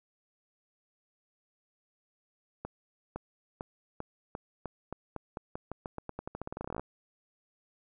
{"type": "accelerating click train", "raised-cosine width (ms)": 1, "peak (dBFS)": -23, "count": 30, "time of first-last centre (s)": [2.65, 6.796], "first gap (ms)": 510, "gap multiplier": 0.88, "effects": []}